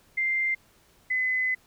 sine tone pair in turn, 2093 / 2025 Hz, C7 / B6, 0 / +43 cents, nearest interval minor second, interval 57 cents, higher first, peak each -23 dBFS, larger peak neither, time 0.17-0.55 / 1.1-1.55 s, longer second, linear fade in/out 10 ms, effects pink hiss -61 dBFS RMS until 1.66 s

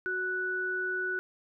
sine tone pair together, 370 / 1480 Hz, F#4 / F#6, 0 / 0 cents, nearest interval 2 octaves, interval 2400 cents, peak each -36 / -30 dBFS, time 0.06-1.19 s, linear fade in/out 0 ms, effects none

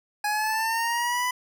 25% pulse linear sweep, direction up, 830 to 1000 Hz, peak -20 dBFS, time 0.24-1.31 s, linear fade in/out 5 ms, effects none

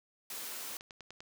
white high-pass noise, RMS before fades -42 dBFS, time 0.3-0.77 s, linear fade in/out 2 ms, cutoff 230 Hz, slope 12 dB/octave
click train, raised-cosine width 0.2 ms, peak -30 dBFS, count 6, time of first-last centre 0.71-1.205 s, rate 10.1 Hz
effects none

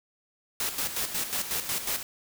white noise with tremolo, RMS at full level -29 dBFS, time 0.6-2.03 s, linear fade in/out 2 ms, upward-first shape square, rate 5.5 Hz, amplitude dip 60%, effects none

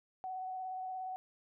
sine tone with vibrato, 748 Hz, F#5, 19 cents sharp, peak -38 dBFS, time 0.24-1.16 s, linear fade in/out 0 ms, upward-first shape square, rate 17 Hz, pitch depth 13 cents each way, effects none

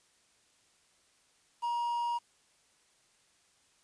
triangle tone with quantisation, 949 Hz, A#5, 31 cents sharp, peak -28 dBFS, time 1.62-2.19 s, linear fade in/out 20 ms, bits 9, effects white hiss -68 dBFS RMS until 3.83 s + resampled to 22050 Hz

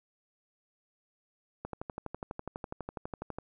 click train, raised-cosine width 1 ms, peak -23 dBFS, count 22, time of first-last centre 1.65-3.386 s, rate 12.1 Hz, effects none

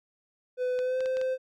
triangle tone with pitch glide, 502 to 517.9 Hz, B4 to C5, +28 to -18 cents, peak -24 dBFS, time 0.57-1.38 s, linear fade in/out 50 ms, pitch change +54 cents, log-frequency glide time 0.79-1.01 s
clicks, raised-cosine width 0.2 ms, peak -25 dBFS, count 5, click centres 0.79 / 1.006 / 1.059 / 1.17 / 1.214 s
effects none

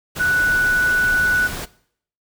sine tone in noise, 1480 Hz, F#6, in tune, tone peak -15 dBFS, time 0.19-1.48 s, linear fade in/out 20 ms, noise pink, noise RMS -29 dBFS, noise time 0.15-1.66 s, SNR +11 dB, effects noise-tail reverb RT60 0.6 s tail -19 dB re dry

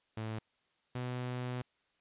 sawtooth tone pair in turn, 110 / 124.73 Hz, A2 / B2, 0 / +18 cents, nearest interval major second, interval 218 cents, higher second, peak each -33 / -32 dBFS, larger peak second, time 0.17-0.39 / 0.95-1.62 s, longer second, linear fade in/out 5 ms, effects white hiss -75 dBFS RMS until 2 s + resampled to 8000 Hz

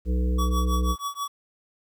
harmonic tone, 61.8 Hz, B1, 2 cents sharp, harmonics 1 / 3 / 5 / 7 / 8, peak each -21 / -31 / -35 / -38 / -39 dBFS, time 0.05-0.96 s, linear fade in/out 50 ms
square tone with tremolo, 1136 Hz, C#6, 42 cents sharp, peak -26 dBFS, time 0.38-1.28 s, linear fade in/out 10 ms, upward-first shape triangle, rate 6.2 Hz, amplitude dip 100%
effects 10-bit

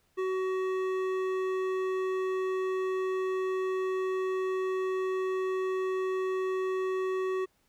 sine tone with hard clipping, 375.5 Hz, F#4, 26 cents sharp, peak -30 dBFS, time 0.17-7.46 s, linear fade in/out 20 ms, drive 12 dB, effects pink hiss -71 dBFS RMS until 7.68 s

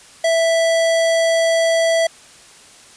square tone, 659.3 Hz, E5, in tune, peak -14 dBFS, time 0.24-2.07 s, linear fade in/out 5 ms, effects white hiss -44 dBFS RMS until 2.96 s + resampled to 22050 Hz

